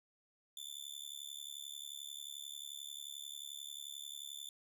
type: tone with amplitude modulation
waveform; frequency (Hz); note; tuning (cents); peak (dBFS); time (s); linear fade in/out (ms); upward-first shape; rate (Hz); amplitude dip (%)
sawtooth; 3520; A7; 0; -38; 0.57-4.49; 2; sine; 71.3; 100
effects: none